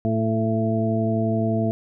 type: harmonic tone with a mistuned harmonic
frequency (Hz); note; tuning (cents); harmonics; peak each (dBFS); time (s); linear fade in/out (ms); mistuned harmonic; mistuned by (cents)
111.5; A2; +23; 1 / 2 / 3 / 4 / 6; -24 / -23 / -29 / -30 / -26; 0.05-1.71; 0; 4; -17
effects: none